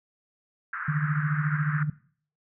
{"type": "band-pass noise", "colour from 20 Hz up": "pink", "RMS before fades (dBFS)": -34, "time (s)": [0.73, 1.83], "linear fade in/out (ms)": 2, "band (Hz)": [1300, 1700], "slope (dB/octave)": 48}
{"type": "tone with tremolo", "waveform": "sine", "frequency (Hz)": 150, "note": "D3", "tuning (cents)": 37, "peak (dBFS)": -21, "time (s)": [0.88, 1.9], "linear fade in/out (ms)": 5, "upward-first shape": "sine", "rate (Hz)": 14, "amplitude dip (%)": 65}
{"effects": ["noise-tail reverb RT60 0.5 s tail -19 dB re dry"]}